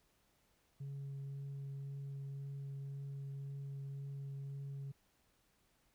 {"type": "tone with vibrato", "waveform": "sine", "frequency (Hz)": 138.59, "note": "C#3", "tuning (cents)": 0, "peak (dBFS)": -40, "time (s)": [0.8, 4.92], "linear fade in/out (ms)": 10, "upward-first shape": "triangle", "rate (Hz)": 1.9, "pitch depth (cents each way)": 9, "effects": ["tanh soft clip ceiling -41 dBFS", "pink hiss -75 dBFS RMS until 5.94 s"]}